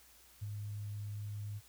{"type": "tone with ADSR envelope", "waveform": "sine", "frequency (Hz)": 103.83, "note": "G#2", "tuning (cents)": 0, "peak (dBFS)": -36, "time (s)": [0.41, 1.61], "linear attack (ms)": 20, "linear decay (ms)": 23, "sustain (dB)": -3, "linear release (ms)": 43, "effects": ["added 60 Hz sine -69 dBFS peak until 1.68 s", "white hiss -62 dBFS RMS until 1.68 s"]}